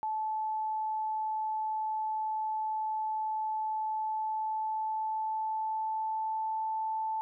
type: tone with pitch glide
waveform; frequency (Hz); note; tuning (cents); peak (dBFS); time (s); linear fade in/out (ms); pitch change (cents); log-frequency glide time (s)
sine; 869 to 878.6; A5 to A5; -22 to -3; -30; 0.03-7.21; 0; +19; 3.87-6.62
effects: none